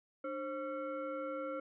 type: tone with frequency modulation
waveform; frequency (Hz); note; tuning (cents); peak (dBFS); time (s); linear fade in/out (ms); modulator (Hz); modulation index
sine; 532; C5; +29; -37; 0.24-1.6; 5; 830; 1
effects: none